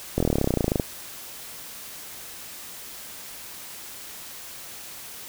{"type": "slowing click train", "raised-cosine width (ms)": 2, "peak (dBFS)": -8, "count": 21, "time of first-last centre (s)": [0.18, 0.798], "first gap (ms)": 23, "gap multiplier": 1.03, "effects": ["white hiss -40 dBFS RMS until 5.28 s"]}